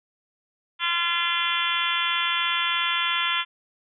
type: harmonic tone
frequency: 343 Hz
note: F4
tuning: 31 cents flat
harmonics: 3 / 4 / 5 / 6 / 7 / 8 / 9 / 10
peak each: -30 / -29 / -32 / -31 / -32 / -31 / -29 / -29 dBFS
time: 0.79-3.45 s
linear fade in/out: 50 ms
effects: none